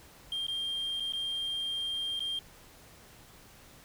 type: tone with dropouts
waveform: sine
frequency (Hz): 3194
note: G7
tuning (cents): +32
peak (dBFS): -29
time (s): 0.32-2.39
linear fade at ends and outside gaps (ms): 2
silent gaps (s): 0.467-0.482 / 0.999-1.004 / 1.123-1.134 / 2.194-2.204
effects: tanh soft clip ceiling -30 dBFS + pink hiss -55 dBFS RMS until 3.84 s